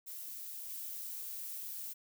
violet noise with level steps, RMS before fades -45 / -43 dBFS, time 0.06-1.94 s, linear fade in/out 20 ms, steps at 0.69 s, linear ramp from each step 5 ms, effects none

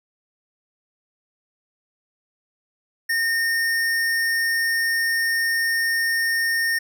square tone, 1831 Hz, A#6, 32 cents flat, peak -20 dBFS, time 3.09-6.79 s, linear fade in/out 10 ms, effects none

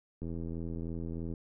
click train, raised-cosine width 3 ms, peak -27 dBFS, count 94, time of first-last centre 0.22-1.338 s, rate 83.2 Hz, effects none

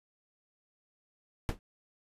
brown noise with exponential decay, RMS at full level -25 dBFS, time 1.49-1.59 s, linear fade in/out 0 ms, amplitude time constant 20 ms, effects resampled to 32000 Hz

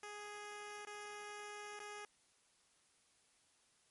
10% pulse tone with dropouts, 415.3 Hz, G#4, in tune, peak -39 dBFS, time 0.03-2.05 s, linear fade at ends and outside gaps 2 ms, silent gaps 0.851-0.87 / 1.792-1.8 s, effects white hiss -73 dBFS RMS until 3.9 s + MP3 48 kbps

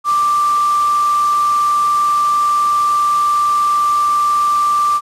sine tone in noise, 1178 Hz, D6, 5 cents sharp, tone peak -11 dBFS, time 0.04-5.01 s, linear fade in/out 50 ms, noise white, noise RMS -29 dBFS, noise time 0.04-5.01 s, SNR +15 dB, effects low-pass 9000 Hz 12 dB/octave

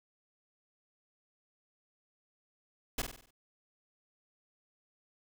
pink noise with echo, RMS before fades -33 dBFS, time 2.98-3.02 s, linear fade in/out 5 ms, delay 48 ms, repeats 6, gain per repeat -6 dB, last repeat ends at 3.308 s, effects none

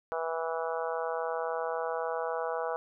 harmonic tone, 163.7 Hz, E3, 12 cents flat, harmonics 3 / 4 / 5 / 6 / 7 / 8 / 9, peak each -34 / -36 / -38 / -40 / -41 / -42 / -43 dBFS, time 0.12-2.76 s, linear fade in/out 0 ms, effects none

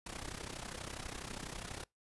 pink noise with amplitude modulation, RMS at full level -41 dBFS, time 0.06-1.84 s, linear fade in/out 5 ms, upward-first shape sine, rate 32.2 Hz, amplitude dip 80%, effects noise-tail reverb RT60 0.2 s tail -26 dB re dry + resampled to 24000 Hz

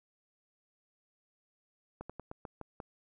slowing click train, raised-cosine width 1 ms, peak -28 dBFS, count 7, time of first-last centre 2.01-2.802 s, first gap 86 ms, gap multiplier 1.17, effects none

